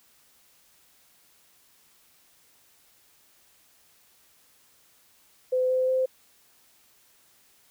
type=tone with pitch steps; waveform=sine; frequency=510 / 514.1 / 518.3 Hz; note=C5 / C5 / C5; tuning=-44 / -31 / -16 cents; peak=-21 dBFS; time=5.52-6.06 s; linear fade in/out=10 ms; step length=180 ms; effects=white hiss -61 dBFS RMS until 7.7 s